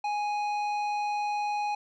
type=tone with tanh clipping; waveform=triangle; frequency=830.6 Hz; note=G#5; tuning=in tune; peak=-29 dBFS; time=0.04-1.75 s; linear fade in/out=5 ms; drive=15 dB; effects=none